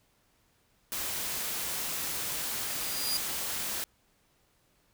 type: noise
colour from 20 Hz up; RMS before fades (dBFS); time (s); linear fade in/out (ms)
white; -34; 0.92-3.84; 0
type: tone with exponential growth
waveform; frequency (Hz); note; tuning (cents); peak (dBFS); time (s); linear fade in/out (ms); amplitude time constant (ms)
sawtooth; 4846; D#8; -47; -24; 2.43-3.17; 2; 160
effects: pink hiss -69 dBFS RMS until 4.93 s